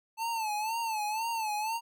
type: tone with vibrato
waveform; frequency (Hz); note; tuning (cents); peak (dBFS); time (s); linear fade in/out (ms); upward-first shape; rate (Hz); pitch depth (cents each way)
square; 880; A5; 0; -31; 0.17-1.81; 50; sine; 2; 92
effects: none